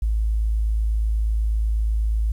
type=tone; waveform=sine; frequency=54.1 Hz; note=A1; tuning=29 cents flat; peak=-18 dBFS; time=0.02-2.32 s; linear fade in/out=5 ms; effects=9-bit